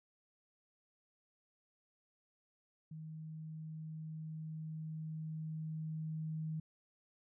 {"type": "tone with level ramp", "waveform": "sine", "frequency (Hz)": 157.5, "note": "D#3", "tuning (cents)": 21, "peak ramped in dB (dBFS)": [-45, -37], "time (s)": [2.91, 6.6], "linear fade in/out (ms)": 5, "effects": []}